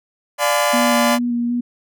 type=chord; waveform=sawtooth; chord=D diminished seventh; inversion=none; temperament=just; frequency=587.3 / 704.8 / 845.8 / 1014.9 Hz; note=D5 / F5 / Ab5 / Cb6; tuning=0 / +16 / +31 / +47 cents; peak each=-14 / -18 / -20 / -17 dBFS; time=0.38-1.19 s; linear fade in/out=50 ms
type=tone with vibrato; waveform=sine; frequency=240 Hz; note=B3; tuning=49 cents flat; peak=-17 dBFS; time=0.73-1.61 s; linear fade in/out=10 ms; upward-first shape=square; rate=2.6 Hz; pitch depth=14 cents each way
effects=none